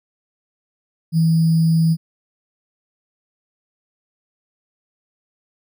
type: tone with sample-and-hold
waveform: sine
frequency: 162.8 Hz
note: E3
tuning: 21 cents flat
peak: -12 dBFS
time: 1.12-1.97 s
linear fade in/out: 50 ms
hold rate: 4900 Hz
effects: none